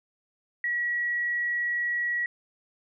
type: tone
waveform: sine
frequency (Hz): 1922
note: B6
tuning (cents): -48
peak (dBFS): -25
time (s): 0.64-2.26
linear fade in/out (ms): 2
effects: none